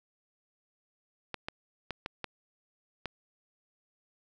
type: clicks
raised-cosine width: 0.3 ms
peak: -19 dBFS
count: 6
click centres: 1.343 / 1.485 / 1.907 / 2.061 / 2.243 / 3.057 s
effects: none